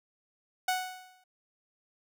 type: tone with exponential decay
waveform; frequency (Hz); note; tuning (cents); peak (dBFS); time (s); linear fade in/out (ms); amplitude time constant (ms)
sawtooth; 740; F#5; 0; -21; 0.68-1.24; 5; 120
effects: none